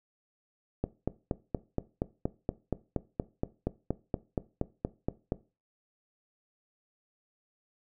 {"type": "click train", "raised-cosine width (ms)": 2, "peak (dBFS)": -15, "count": 20, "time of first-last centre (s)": [0.84, 5.321], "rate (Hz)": 4.24, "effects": ["noise-tail reverb RT60 0.3 s tail -18 dB re dry"]}